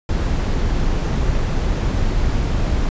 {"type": "noise", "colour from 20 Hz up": "brown", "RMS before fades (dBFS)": -18, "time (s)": [0.09, 2.89], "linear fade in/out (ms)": 2, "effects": ["resampled to 16000 Hz"]}